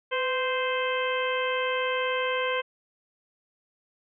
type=harmonic tone with a mistuned harmonic; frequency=521 Hz; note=C5; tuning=7 cents flat; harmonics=1 / 2 / 3 / 4 / 5 / 6; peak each=-28 / -31 / -33 / -34 / -35 / -36 dBFS; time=0.11-2.62 s; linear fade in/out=20 ms; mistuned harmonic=1; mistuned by=-50 cents; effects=none